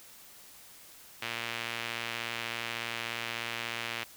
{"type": "tone with band-pass filter", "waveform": "sawtooth", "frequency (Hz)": 116.54, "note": "A#2", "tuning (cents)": 0, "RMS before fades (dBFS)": -37, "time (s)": [1.22, 4.04], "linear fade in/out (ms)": 5, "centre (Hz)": 2600, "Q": 1.6, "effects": ["white hiss -53 dBFS RMS until 4.16 s"]}